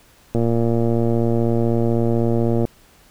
click train, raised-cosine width 2 ms, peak -7 dBFS, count 268, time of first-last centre 0.35-2.652 s, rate 116 Hz, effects pink hiss -52 dBFS RMS until 3.1 s

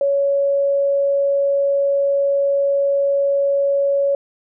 sine tone, 559 Hz, C#5, 14 cents sharp, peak -14 dBFS, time 0.01-4.15 s, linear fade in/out 2 ms, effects none

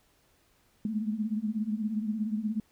sine tone cluster, 206.1 / 214.1 / 230.9 Hz, G#3 / A3 / A#3, -13 / -47 / -16 cents, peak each -36 / -30 / -36 dBFS, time 0.85-2.6 s, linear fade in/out 2 ms, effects pink hiss -67 dBFS RMS until 2.71 s

